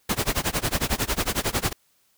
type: noise with tremolo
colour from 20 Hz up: pink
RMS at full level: -22 dBFS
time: 0.09-1.73 s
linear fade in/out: 5 ms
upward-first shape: sine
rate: 11 Hz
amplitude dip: 95%
effects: white hiss -65 dBFS RMS until 2.17 s